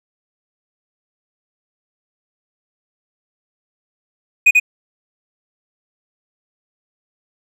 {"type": "tone with echo", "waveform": "triangle", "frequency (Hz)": 2482, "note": "D#7", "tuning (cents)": -5, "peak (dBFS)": -4, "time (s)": [4.46, 4.51], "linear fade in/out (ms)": 10, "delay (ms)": 89, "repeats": 1, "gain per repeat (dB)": -2, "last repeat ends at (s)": 4.599, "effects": []}